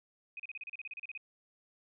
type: tone bursts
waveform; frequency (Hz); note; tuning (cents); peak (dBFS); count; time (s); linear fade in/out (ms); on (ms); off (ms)
sine; 2506; D#7; +12; -40; 14; 0.37-1.176; 2; 26; 34
effects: none